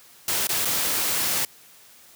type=noise with dropouts; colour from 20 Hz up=white; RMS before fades=-24 dBFS; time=0.28-1.45 s; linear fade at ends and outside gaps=2 ms; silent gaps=0.471-0.491 / 0.649-0.654 s; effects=white hiss -51 dBFS RMS until 2.15 s + high-pass 80 Hz 12 dB/octave